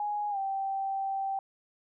sine tone with pitch glide, 830.6 to 779.5 Hz, G#5 to G5, 0 to -10 cents, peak -29 dBFS, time 0-1.39 s, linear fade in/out 2 ms, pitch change -110 cents, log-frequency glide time 0.3-0.38 s, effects none

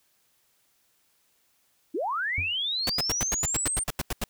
sine linear sweep, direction up, 261.6 to 8870 Hz, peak -26 dBFS, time 1.94-3.84 s, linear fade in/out 10 ms
triangle tone with exponential decay, 90.3 Hz, F#2, 42 cents flat, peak -23 dBFS, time 2.38-2.55 s, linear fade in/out 0 ms, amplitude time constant 36 ms
pink noise bursts, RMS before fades -28 dBFS, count 13, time 2.87-4.24 s, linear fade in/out 2 ms, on 26 ms, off 86 ms
effects white hiss -68 dBFS RMS until 4.29 s

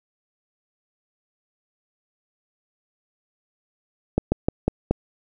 slowing click train, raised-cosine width 2 ms, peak -5 dBFS, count 5, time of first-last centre 4.18-4.91 s, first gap 140 ms, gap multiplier 1.18, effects none

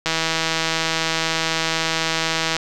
click train, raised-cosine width 0.2 ms, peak -3 dBFS, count 407, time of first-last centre 0.06-2.566 s, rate 162 Hz, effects none

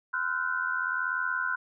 sine tone cluster, 1029 / 1354 / 1450 / 1531 Hz, C6 / E6 / F#6 / G6, -29 / +46 / -35 / -41 cents, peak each -35 / -37 / -30 / -32 dBFS, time 0.13-1.56 s, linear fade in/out 10 ms, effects none

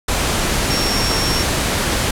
sine tone in noise, 5510 Hz, F8, 24 cents flat, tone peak -21 dBFS, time 0.7-1.43 s, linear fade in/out 5 ms, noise pink, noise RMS -18 dBFS, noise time 0.08-2.11 s, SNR -6 dB, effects low-pass 11000 Hz 12 dB/octave

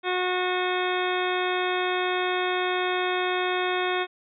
harmonic tone, 364.3 Hz, F#4, 27 cents flat, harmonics 1 / 2 / 3 / 4 / 5 / 6 / 7 / 9 / 10, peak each -27 / -30 / -32 / -33 / -34 / -35 / -35 / -37 / -37 dBFS, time 0.03-4.07 s, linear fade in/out 50 ms, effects none

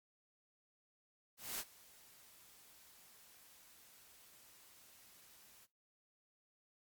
white noise with ADSR envelope, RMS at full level -41 dBFS, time 1.37-5.67 s, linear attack 220 ms, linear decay 47 ms, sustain -22 dB, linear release 34 ms, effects noise-tail reverb RT60 0.2 s tail -17 dB re dry + Opus 48 kbps

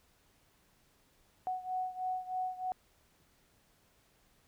sine beating tone pair, 740 / 743.2 Hz, F#5 / F#5, 0 / +7 cents, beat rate 3.2 Hz, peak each -36 / -39 dBFS, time 1.47-2.72 s, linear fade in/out 0 ms, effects pink hiss -69 dBFS RMS until 4.47 s

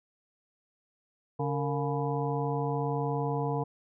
harmonic tone with a mistuned harmonic, 141.2 Hz, C#3, 32 cents sharp, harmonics 1 / 2 / 3 / 5 / 6 / 7, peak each -31 / -37 / -33 / -37 / -38 / -38 dBFS, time 1.39-3.64 s, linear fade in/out 10 ms, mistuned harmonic 3, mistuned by +130 cents, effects none

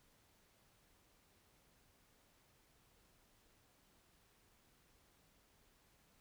silence, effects pink hiss -72 dBFS RMS until 6.2 s

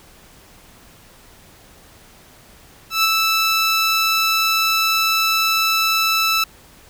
15% pulse tone with ADSR envelope, 1318 Hz, E6, 1 cent flat, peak -6 dBFS, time 2.9-6.44 s, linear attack 140 ms, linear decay 20 ms, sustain -3 dB, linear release 4 ms, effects pink hiss -47 dBFS RMS until 6.89 s

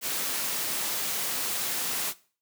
white noise, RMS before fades -30 dBFS, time 0.01-2.14 s, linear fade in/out 50 ms, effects noise-tail reverb RT60 0.4 s tail -19 dB re dry + high-pass 150 Hz 12 dB/octave

